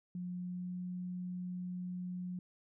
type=tone with pitch glide; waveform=sine; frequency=179 to 180.35 Hz; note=F3 to F#3; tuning=+43 to -44 cents; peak=-38 dBFS; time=0.15-2.39 s; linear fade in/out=2 ms; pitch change=+13 cents; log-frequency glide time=0.3-0.82 s; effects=none